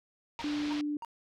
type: tone bursts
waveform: triangle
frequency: 932.3 Hz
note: A#5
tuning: in tune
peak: -36 dBFS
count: 3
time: 0.39-1.048 s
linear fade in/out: 0 ms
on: 26 ms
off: 290 ms
type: low-pass noise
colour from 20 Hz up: white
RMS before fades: -43 dBFS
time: 0.39-0.81 s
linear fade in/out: 0 ms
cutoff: 4400 Hz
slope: 24 dB/octave
type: tone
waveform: sine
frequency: 295.3 Hz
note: D4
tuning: 10 cents sharp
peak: -30 dBFS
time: 0.44-0.97 s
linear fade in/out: 2 ms
effects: none